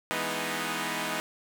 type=chord; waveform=5% pulse; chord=E major seventh; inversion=none; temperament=equal; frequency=164.81 / 207.7 / 246.9 / 311.1 Hz; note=E3 / G#3 / B3 / D#4; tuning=0 / 0 / 0 / 0 cents; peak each=-25 / -25 / -23 / -23 dBFS; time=0.11-1.2 s; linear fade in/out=0 ms; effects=none